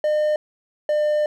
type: tone pair in turn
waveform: triangle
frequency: 606 / 600.8 Hz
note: D#5 / D5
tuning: -46 / +39 cents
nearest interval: unison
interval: 15 cents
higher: first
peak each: -15 dBFS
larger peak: neither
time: 0.04-0.36 / 0.89-1.26 s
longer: second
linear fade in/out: 2 ms
effects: none